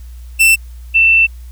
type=tone pair in turn; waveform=45% pulse / sine; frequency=2675 / 2675 Hz; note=E7 / E7; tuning=+25 / +25 cents; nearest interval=unison; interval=0 cents; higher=neither; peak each=-6 dBFS; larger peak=neither; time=0.39-0.56 / 0.94-1.27 s; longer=second; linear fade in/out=20 ms; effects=added 60 Hz sine -29 dBFS peak until 1.51 s + white hiss -50 dBFS RMS until 1.51 s